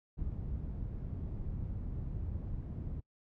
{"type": "low-pass noise", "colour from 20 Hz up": "white", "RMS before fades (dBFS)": -39, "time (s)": [0.17, 3.01], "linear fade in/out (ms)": 20, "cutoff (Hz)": 100, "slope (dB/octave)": 12, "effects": ["noise-tail reverb RT60 0.1 s tail -25 dB re dry"]}